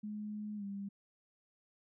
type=tone with pitch glide; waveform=sine; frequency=210.5 to 199.15 Hz; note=G#3 to G3; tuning=+24 to +28 cents; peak=-39 dBFS; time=0.03-0.89 s; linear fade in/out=10 ms; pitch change=-96 cents; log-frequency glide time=0.56-0.64 s; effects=none